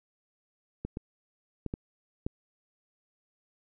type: clicks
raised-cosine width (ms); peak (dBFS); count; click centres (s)
3; -21 / -22 / -20 / -20 / -18; 5; 0.85 / 0.971 / 1.663 / 1.739 / 2.265
effects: none